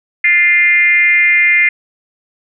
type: tone with frequency modulation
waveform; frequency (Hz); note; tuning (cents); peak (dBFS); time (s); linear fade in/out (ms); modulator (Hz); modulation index
sine; 2093; C7; 0; -7; 0.24-1.69; 5; 334; 0.72
effects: none